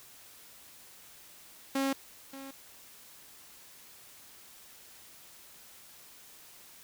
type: tone with echo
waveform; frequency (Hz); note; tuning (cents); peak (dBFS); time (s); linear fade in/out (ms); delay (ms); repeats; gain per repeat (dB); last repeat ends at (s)
sawtooth; 271.5; C#4; -36; -24; 1.75-1.93; 5; 580; 1; -15; 2.51
effects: white hiss -54 dBFS RMS until 6.83 s